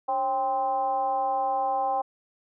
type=tone with frequency modulation; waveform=sine; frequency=791 Hz; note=G5; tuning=15 cents sharp; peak=-23 dBFS; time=0.08-2.02 s; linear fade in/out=10 ms; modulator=250 Hz; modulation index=0.74; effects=none